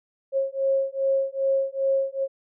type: beating tone pair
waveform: sine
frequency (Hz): 540 / 542.5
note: C#5 / C#5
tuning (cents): -45 / -37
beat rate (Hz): 2.5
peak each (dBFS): -24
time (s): 0.32-2.28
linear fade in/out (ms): 50
effects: none